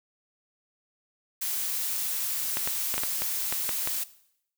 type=noise; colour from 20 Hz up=blue; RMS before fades=-30 dBFS; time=1.41-4.04 s; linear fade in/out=10 ms
type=clicks; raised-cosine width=0.3 ms; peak=-14 dBFS; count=9; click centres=2.571 / 2.675 / 2.941 / 2.98 / 3.035 / 3.22 / 3.525 / 3.692 / 3.874 s
effects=noise-tail reverb RT60 0.7 s tail -17 dB re dry